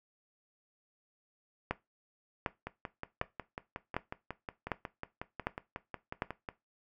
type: two click trains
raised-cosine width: 0.5 ms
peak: -16 / -23 dBFS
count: 7 / 22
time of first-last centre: 1.71-6.221 / 2.67-6.488 s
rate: 1.33 / 5.5 Hz
effects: noise-tail reverb RT60 0.2 s tail -17 dB re dry